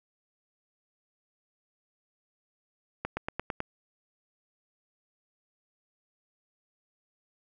accelerating click train, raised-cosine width 0.5 ms, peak -16 dBFS, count 6, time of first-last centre 3.05-3.604 s, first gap 120 ms, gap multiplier 0.96, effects none

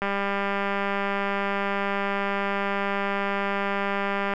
click train, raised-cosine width 0.5 ms, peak -12 dBFS, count 860, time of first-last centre 0.02-4.337 s, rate 199 Hz, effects none

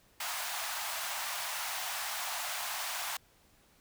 pink high-pass noise, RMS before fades -37 dBFS, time 0.2-3.17 s, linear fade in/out 5 ms, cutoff 680 Hz, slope 48 dB/octave, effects pink hiss -65 dBFS RMS until 3.8 s

